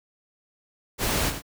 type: noise with echo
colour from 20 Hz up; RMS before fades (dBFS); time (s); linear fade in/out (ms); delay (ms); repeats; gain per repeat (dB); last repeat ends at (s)
pink; -25; 0.98-1.33; 50; 92; 1; -9; 1.422
effects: none